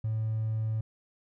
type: tone with hard clipping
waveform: triangle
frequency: 110 Hz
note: A2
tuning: in tune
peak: -28 dBFS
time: 0.04-0.81 s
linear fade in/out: 5 ms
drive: 4 dB
effects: none